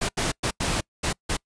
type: noise bursts at uneven times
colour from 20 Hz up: pink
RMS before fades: -25 dBFS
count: 6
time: 0.01-0.09 / 0.17-0.32 / 0.43-0.51 / 0.6-0.81 / 1.03-1.13 / 1.29-1.37 s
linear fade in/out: 10 ms
effects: noise-tail reverb RT60 0.1 s tail -26 dB re dry + resampled to 22050 Hz